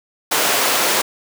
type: high-pass noise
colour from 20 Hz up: pink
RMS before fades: -17 dBFS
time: 0.31-1.02 s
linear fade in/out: 10 ms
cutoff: 470 Hz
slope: 12 dB/octave
effects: none